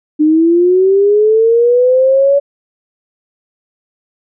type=linear sweep; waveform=sine; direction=up; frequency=300 to 568 Hz; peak=-6 dBFS; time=0.19-2.4 s; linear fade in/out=20 ms; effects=none